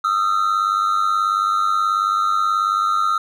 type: tone pair together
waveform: triangle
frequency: 1244.5 / 1343 Hz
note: D#6 / E6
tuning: 0 / +32 cents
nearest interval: minor second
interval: 132 cents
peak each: -17 dBFS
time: 0.04-3.18 s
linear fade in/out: 5 ms
effects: none